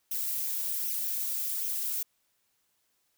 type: noise with flanger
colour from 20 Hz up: violet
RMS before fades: -32 dBFS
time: 0.11-2.03 s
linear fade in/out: 5 ms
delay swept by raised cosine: 0.33 to 4.23 ms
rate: 1.3 Hz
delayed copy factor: +0.5
effects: white hiss -74 dBFS RMS until 3.17 s